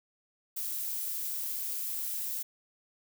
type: noise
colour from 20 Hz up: violet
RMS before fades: -35 dBFS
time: 0.56-2.43 s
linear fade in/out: 10 ms
effects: none